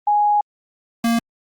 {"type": "tone pair in turn", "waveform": ["sine", "square"], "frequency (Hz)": [830.6, 231.9], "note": ["G#5", "A#3"], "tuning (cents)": [0, -9], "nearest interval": "octave + minor seventh", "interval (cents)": 2209, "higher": "first", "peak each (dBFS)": [-13, -16], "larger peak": "first", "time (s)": [[0.07, 0.41], [1.04, 1.19]], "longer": "first", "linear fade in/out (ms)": 5, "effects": ["Opus 24 kbps"]}